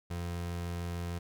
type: tone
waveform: 30% pulse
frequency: 86.6 Hz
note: F2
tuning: 14 cents flat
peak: -32 dBFS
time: 0.1-1.19 s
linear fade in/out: 10 ms
effects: none